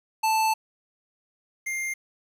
square tone pair in turn, 880 / 2110 Hz, A5 / C7, 0 / +14 cents, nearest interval octave + minor third, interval 1514 cents, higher second, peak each -21 / -28 dBFS, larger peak first, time 0.23-0.54 / 1.66-1.94 s, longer first, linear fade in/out 10 ms, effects resampled to 32000 Hz + 9-bit

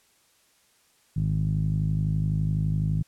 10% pulse tone with low-pass filter, 51.91 Hz, G#1, in tune, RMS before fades -25 dBFS, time 1.16-3.03 s, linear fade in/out 10 ms, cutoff 140 Hz, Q 4.2, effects white hiss -63 dBFS RMS until 3.07 s + low-pass 11000 Hz 12 dB/octave

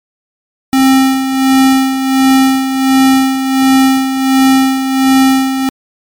square tone with tremolo, 265.5 Hz, C4, 25 cents sharp, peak -5 dBFS, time 0.73-5.69 s, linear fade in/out 0 ms, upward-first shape sine, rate 1.4 Hz, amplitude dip 60%, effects MP3 96 kbps

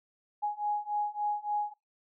sine beating tone pair, 830.6 / 834.1 Hz, G#5 / G#5, 0 / +7 cents, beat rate 3.5 Hz, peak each -33 / -32 dBFS, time 0.42-1.74 s, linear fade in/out 20 ms, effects noise-tail reverb RT60 0.2 s tail -24 dB re dry

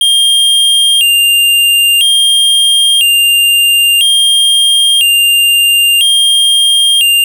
square tone with vibrato, 2999 Hz, F#7, 23 cents sharp, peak -6 dBFS, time 0.01-7.24 s, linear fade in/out 2 ms, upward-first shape square, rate 0.5 Hz, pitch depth 120 cents each way, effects none

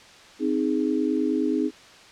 sine chord, Ab major, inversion first, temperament equal, 261.6 / 311.1 / 415.3 Hz, C4 / Eb4 / Ab4, 0 / 0 / 0 cents, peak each -25 / -24 / -28 dBFS, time 0.39-1.71 s, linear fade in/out 50 ms, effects white hiss -48 dBFS RMS until 2.11 s + low-pass 5000 Hz 12 dB/octave

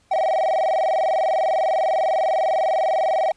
triangle tone with vibrato, 698 Hz, F5, 1 cent flat, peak -15 dBFS, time 0.11-3.32 s, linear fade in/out 5 ms, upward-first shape square, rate 20 Hz, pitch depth 160 cents each way, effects pink hiss -60 dBFS RMS until 3.36 s + resampled to 22050 Hz

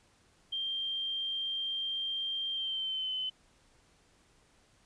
sine tone with pitch glide, 3174 to 3043 Hz, G7 to F#7, +21 to +48 cents, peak -32 dBFS, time 0.52-3.3 s, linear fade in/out 10 ms, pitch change -73 cents, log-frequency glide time 2.52-3.12 s, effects pink hiss -66 dBFS RMS until 4.85 s + resampled to 22050 Hz

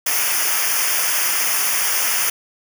white noise with comb filter, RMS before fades -19 dBFS, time 0.06-2.3 s, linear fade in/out 5 ms, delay 0.25 ms, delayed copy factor -0.95, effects none

